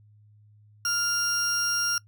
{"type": "tone pair together", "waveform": "40% pulse", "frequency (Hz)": [1400, 5600], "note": ["F6", "F8"], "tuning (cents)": [4, 4], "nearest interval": "2 octaves", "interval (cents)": 2400, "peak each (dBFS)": -27, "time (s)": [0.85, 1.98], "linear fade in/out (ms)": 2, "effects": ["noise-tail reverb RT60 0.1 s tail -23 dB re dry", "added 105 Hz sine -53 dBFS peak until 2.07 s"]}